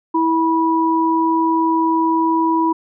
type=tone pair together; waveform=sine; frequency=326 / 977 Hz; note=E4 / B5; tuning=-19 / -19 cents; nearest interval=octave + perfect fifth; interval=1900 cents; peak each=-16 dBFS; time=0.14-2.73 s; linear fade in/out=10 ms; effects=none